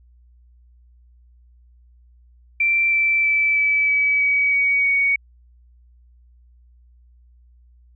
sine tone with pitch steps, 2349 / 2333 / 2317 / 2301 / 2285 / 2269 / 2253 / 2238 Hz, D7 / D7 / D7 / D7 / D7 / C#7 / C#7 / C#7, 0 / -12 / -24 / -36 / -48 / +40 / +28 / +16 cents, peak -15 dBFS, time 2.6-5.16 s, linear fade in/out 5 ms, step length 320 ms, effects added 60 Hz sine -49 dBFS peak until 7.95 s

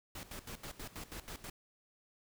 pink noise with tremolo, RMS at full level -45 dBFS, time 0.15-1.5 s, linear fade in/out 5 ms, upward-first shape square, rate 6.2 Hz, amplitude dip 80%, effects none

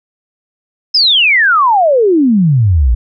sine exponential sweep, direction down, 5290 to 53.9 Hz, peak -6 dBFS, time 0.94-2.95 s, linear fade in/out 10 ms, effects none

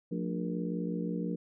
harmonic tone with a mistuned harmonic, 59 Hz, A#1, 22 cents sharp, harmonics 3 / 4 / 5 / 6 / 7 / 8, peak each -34 / -38 / -38 / -45 / -46 / -41 dBFS, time 0.11-1.36 s, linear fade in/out 10 ms, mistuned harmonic 4, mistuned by -100 cents, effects none

